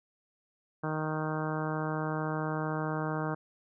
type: harmonic tone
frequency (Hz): 155.56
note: D#3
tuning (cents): 0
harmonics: 1 / 2 / 3 / 4 / 5 / 6 / 7 / 8 / 9 / 10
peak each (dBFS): -34 / -37 / -39 / -40 / -41 / -42 / -42 / -43 / -44 / -44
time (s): 0.83-3.35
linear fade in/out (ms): 10
effects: none